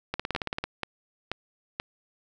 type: two click trains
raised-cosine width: 0.3 ms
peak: -13 / -13 dBFS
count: 4 / 10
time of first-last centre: 0.35-1.799 / 0.14-0.64 s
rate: 2.07 / 18 Hz
effects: none